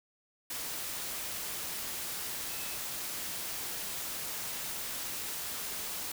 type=tone in noise; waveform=sine; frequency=2600 Hz; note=E7; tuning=24 cents flat; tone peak=-49 dBFS; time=2.49-2.76 s; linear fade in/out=5 ms; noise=white; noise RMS=-38 dBFS; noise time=0.5-6.12 s; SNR=-14 dB; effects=none